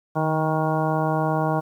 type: harmonic tone with a mistuned harmonic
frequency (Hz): 157.4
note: D#3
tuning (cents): +20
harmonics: 1 / 2 / 3 / 4 / 5 / 6 / 7 / 9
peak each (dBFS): -24 / -28 / -30 / -27 / -27 / -30 / -31 / -35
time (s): 0.15-1.61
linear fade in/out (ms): 20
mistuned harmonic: 1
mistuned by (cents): -26
effects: 9-bit